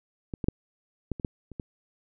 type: clicks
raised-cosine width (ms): 3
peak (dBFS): -20 / -17 / -9 / -16 / -24 / -14 / -29 / -21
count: 8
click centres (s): 0.338 / 0.442 / 0.485 / 1.117 / 1.198 / 1.248 / 1.517 / 1.598
effects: none